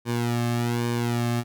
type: tone with flanger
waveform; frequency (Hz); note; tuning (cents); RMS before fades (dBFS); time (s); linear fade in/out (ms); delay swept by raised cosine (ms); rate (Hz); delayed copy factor
sawtooth; 119.1; A#2; +38; -25; 0.05-1.44; 50; 1.5 to 2.07; 1.2; -1
effects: none